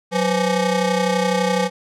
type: ring-modulated tone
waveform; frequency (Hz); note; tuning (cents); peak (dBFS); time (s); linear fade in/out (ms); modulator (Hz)
25% pulse; 339.9; F4; -47; -10; 0.11-1.7; 50; 154
effects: low-pass 8000 Hz 12 dB/octave